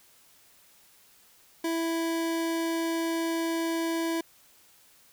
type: tone pair together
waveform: square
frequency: 330.3 / 660 Hz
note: E4 / E5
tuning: +4 / +2 cents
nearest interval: octave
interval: 1198 cents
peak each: -28 / -37 dBFS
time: 1.64-4.21 s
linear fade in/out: 5 ms
effects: white hiss -59 dBFS RMS until 5.12 s